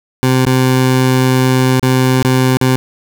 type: tone with dropouts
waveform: 20% pulse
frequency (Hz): 129.2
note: C3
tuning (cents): -21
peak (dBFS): -4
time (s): 0.23-2.76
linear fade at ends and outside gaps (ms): 0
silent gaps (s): 0.452-0.465 / 1.795-1.828 / 2.227-2.248 / 2.571-2.613
effects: none